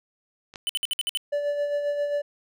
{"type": "clicks", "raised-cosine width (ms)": 0.2, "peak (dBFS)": [-28, -20], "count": 2, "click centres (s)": [0.539, 0.558]}
{"type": "tone bursts", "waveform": "square", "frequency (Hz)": 3012, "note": "F#7", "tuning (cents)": 30, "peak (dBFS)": -24, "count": 7, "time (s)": [0.67, 1.173], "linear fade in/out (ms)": 0, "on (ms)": 23, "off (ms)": 57}
{"type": "tone with tremolo", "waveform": "triangle", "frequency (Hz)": 580, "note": "D5", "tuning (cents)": -22, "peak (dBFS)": -20, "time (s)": [1.32, 2.22], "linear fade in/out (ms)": 10, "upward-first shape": "sine", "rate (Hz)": 7.5, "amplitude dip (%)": 45}
{"effects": []}